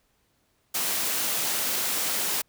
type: high-pass noise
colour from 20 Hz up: white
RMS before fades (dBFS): -27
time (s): 0.74-2.42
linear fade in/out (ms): 10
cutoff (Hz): 170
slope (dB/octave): 12
effects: pink hiss -69 dBFS RMS until 2.48 s